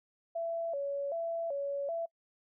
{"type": "tone with vibrato", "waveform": "sine", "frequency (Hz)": 613, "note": "D#5", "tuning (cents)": -26, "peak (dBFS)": -32, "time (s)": [0.35, 2.06], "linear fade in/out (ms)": 10, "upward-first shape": "square", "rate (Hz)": 1.3, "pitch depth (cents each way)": 150, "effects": ["noise-tail reverb RT60 0.1 s tail -26 dB re dry"]}